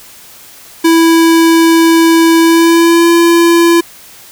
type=tone with pitch glide; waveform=square; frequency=329.6 to 338.7 Hz; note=E4 to E4; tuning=0 to +47 cents; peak=-5 dBFS; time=0.84-3.81 s; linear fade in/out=10 ms; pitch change=+47 cents; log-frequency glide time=2.41-3.08 s; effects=white hiss -36 dBFS RMS until 4.31 s